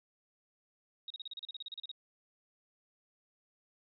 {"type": "tone bursts", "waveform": "sine", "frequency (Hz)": 3772, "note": "A#7", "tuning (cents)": 20, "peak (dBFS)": -40, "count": 15, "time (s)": [1.08, 1.915], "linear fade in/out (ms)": 2, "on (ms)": 23, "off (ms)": 35, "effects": []}